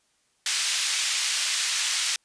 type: band-pass noise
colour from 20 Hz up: white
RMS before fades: -26 dBFS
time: 0.46-2.16 s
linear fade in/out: 2 ms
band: 2000 to 6500 Hz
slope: 12 dB/octave
effects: white hiss -68 dBFS RMS until 2.24 s + resampled to 22050 Hz